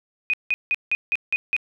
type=tone bursts; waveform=sine; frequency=2489 Hz; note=D#7; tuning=in tune; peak=-18 dBFS; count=7; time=0.3-1.565 s; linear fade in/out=0 ms; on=35 ms; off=170 ms; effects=none